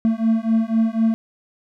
triangle beating tone pair, 222.6 / 226.6 Hz, A3 / A#3, +20 / -49 cents, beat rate 4 Hz, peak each -17 dBFS, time 0.05-1.14 s, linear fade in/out 0 ms, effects none

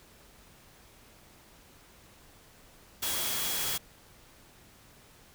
sine tone in noise, 3322 Hz, G#7, in tune, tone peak -39 dBFS, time 3.02-3.78 s, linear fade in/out 10 ms, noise white, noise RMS -32 dBFS, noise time 3.02-3.78 s, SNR -10 dB, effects pink hiss -57 dBFS RMS until 5.34 s

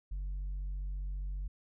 sine tone, 47.44 Hz, F#1, 44 cents sharp, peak -32 dBFS, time 0.11-1.48 s, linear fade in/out 10 ms, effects tanh soft clip ceiling -34 dBFS

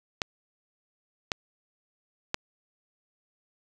clicks, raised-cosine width 0.2 ms, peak -9 dBFS, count 3, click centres 0.218 / 1.318 / 2.344 s, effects none

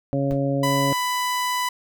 harmonic tone, 138.59 Hz, C#3, in tune, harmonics 1 / 2 / 3 / 4 / 5, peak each -24 / -24 / -33 / -25 / -35 dBFS, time 0.13-0.93 s, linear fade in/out 0 ms
brown noise with exponential decay, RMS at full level -30 dBFS, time 0.31-0.43 s, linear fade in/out 0 ms, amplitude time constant 24 ms
sawtooth tone, 995 Hz, B5, 13 cents sharp, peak -18 dBFS, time 0.63-1.69 s, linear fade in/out 5 ms
effects none

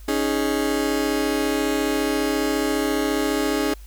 35% pulse chord, C# suspended second, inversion none, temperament just, 277.2 / 311.8 / 415.8 Hz, C#4 / D#4 / G#4, 0 / +4 / +2 cents, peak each -23 dBFS, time 0.08-3.74 s, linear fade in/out 5 ms, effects added 50 Hz sine -38 dBFS peak until 3.86 s + white hiss -53 dBFS RMS until 3.86 s

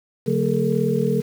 sine tone cluster, 141.1 / 182.6 / 224.2 / 422.5 / 460.1 Hz, C#3 / F#3 / A3 / G#4 / A#4, +31 / -23 / +33 / +30 / -23 cents, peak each -24 dBFS, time 0.26-1.22 s, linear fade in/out 20 ms, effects 7-bit

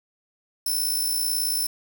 5% pulse tone with amplitude modulation, 5320 Hz, E8, 15 cents sharp, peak -15 dBFS, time 0.66-1.67 s, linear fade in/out 5 ms, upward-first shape sine, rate 58.3 Hz, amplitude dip 45%, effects 7-bit

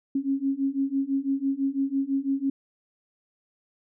sine beating tone pair, 270 / 276 Hz, C#4 / C#4, -45 / -7 cents, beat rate 6 Hz, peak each -27 / -26 dBFS, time 0.15-2.5 s, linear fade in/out 5 ms, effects none

